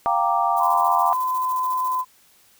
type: chord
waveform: sine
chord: G minor seventh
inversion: third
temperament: equal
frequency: 698.5 / 784 / 932.3 / 1174.7 Hz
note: F5 / G5 / Bb5 / D6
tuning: 0 / 0 / 0 / 0 cents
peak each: -23 dBFS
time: 0.06-1.13 s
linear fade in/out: 0 ms
type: noise with tremolo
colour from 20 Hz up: violet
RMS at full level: -37 dBFS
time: 0.56-2.02 s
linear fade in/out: 20 ms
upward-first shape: square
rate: 14 Hz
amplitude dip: 60%
type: tone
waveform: sine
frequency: 1018 Hz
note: C6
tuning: 48 cents flat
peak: -20 dBFS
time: 0.58-2.05 s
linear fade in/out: 50 ms
effects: white hiss -56 dBFS RMS until 2.59 s